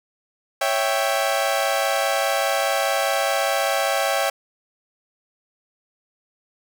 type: chord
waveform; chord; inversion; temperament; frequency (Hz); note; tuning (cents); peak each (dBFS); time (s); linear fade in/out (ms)
sawtooth; C# diminished; none; equal; 554.4 / 659.3 / 784; C#5 / E5 / G5; 0 / 0 / 0; -20; 0.61-4.3; 5
effects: none